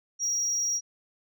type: tone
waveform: sine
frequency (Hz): 5690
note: F8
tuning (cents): +31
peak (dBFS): -23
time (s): 0.19-0.81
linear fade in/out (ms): 50
effects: tanh soft clip ceiling -23 dBFS